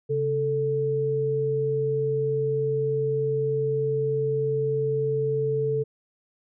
sine tone pair together, 136.72 / 440 Hz, C#3 / A4, -24 / 0 cents, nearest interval octave + minor sixth, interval 2024 cents, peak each -28 / -23 dBFS, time 0.09-5.84 s, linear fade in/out 20 ms, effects none

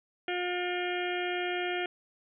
harmonic tone with a mistuned harmonic, 357 Hz, F4, 38 cents sharp, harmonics 1 / 2 / 4 / 5 / 6 / 7 / 8 / 9, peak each -33 / -36 / -39 / -40 / -41 / -41 / -42 / -43 dBFS, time 0.28-1.86 s, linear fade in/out 2 ms, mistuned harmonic 7, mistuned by -63 cents, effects none

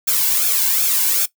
blue noise with flanger, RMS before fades -17 dBFS, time 0.07-1.26 s, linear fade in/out 10 ms, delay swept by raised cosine 1 to 1.63 ms, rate 2.6 Hz, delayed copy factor -0.75, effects noise-tail reverb RT60 0.1 s tail -17 dB re dry

